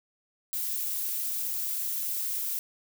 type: noise with amplitude modulation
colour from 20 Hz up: violet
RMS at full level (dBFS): -30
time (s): 0.53-2.59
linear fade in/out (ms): 0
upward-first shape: sine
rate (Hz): 294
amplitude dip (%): 30
effects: none